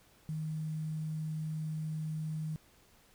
sine tone with quantisation, 156.2 Hz, D#3, 7 cents sharp, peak -34 dBFS, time 0.29-2.56 s, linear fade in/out 0 ms, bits 10, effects pink hiss -64 dBFS RMS until 3.14 s

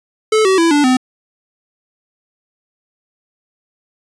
square tone with pitch steps, 434.5 / 380.4 / 333.1 / 291.7 / 255.4 Hz, A4 / F#4 / E4 / D4 / C4, -22 / +48 / +18 / -12 / -42 cents, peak -10 dBFS, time 0.32-0.97 s, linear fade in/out 5 ms, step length 130 ms, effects resampled to 22050 Hz

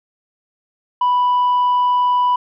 sine tone with tanh clipping, 987.8 Hz, B5, in tune, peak -13 dBFS, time 1.01-2.36 s, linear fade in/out 5 ms, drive 1 dB, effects none

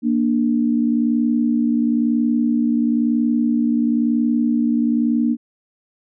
sine tone pair together, 234.6 / 295.6 Hz, A#3 / D4, +11 / +11 cents, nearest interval major third, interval 400 cents, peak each -16 / -20 dBFS, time 0.02-5.37 s, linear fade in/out 50 ms, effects none

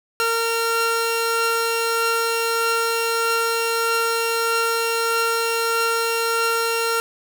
sawtooth tone pair together, 459.4 / 1376.6 Hz, A#4 / F6, -25 / -25 cents, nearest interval octave + perfect fifth, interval 1900 cents, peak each -18 dBFS, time 0.2-7 s, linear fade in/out 0 ms, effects none

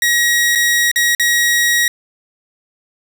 sawtooth tone with dropouts, 1900 Hz, A#6, 33 cents sharp, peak -8 dBFS, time 0.02-1.88 s, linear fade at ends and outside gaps 2 ms, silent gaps 0.552-0.556 / 0.915-0.959 / 1.15-1.197 s, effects none

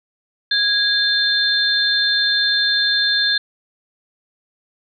sine tone cluster, 1648 / 3582 / 4177 Hz, G#6 / A7 / C8, -14 / +30 / -4 cents, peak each -19 dBFS, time 0.51-3.38 s, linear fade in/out 5 ms, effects none

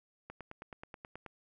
click train, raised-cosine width 0.5 ms, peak -30 dBFS, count 10, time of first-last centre 0.3-1.263 s, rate 9.35 Hz, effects none

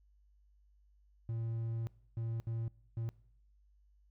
triangle tone bursts at uneven times, 114.3 Hz, A#2, 34 cents flat, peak -33 dBFS, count 4, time 1.29-1.87 / 2.17-2.4 / 2.47-2.68 / 2.97-3.09 s, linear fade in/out 0 ms, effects noise-tail reverb RT60 0.7 s tail -22 dB re dry + added 50 Hz sine -64 dBFS peak until 4.1 s

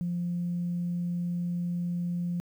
sine tone, 174.61 Hz, F3, in tune, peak -27 dBFS, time 0.01-2.4 s, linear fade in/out 0 ms, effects tanh soft clip ceiling -23 dBFS + 10-bit

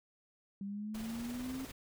sine exponential sweep, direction up, 196 to 268 Hz, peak -38 dBFS, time 0.61-1.65 s, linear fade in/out 2 ms
pink noise with tremolo, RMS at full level -47 dBFS, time 0.94-1.72 s, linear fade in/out 10 ms, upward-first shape sine, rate 20 Hz, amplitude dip 35%
effects none

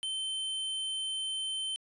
square tone, 3090 Hz, G7, 26 cents flat, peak -33 dBFS, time 0.03-1.76 s, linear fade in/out 0 ms, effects resampled to 24000 Hz

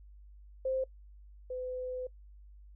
sine tone pair in turn, 524 / 506.7 Hz, C5 / B4, +2 / +44 cents, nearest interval minor second, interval 58 cents, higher first, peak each -29 / -35 dBFS, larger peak first, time 0.65-0.84 / 1.5-2.07 s, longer second, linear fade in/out 5 ms, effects noise-tail reverb RT60 0.1 s tail -22 dB re dry + added 50 Hz sine -51 dBFS peak until 2.75 s

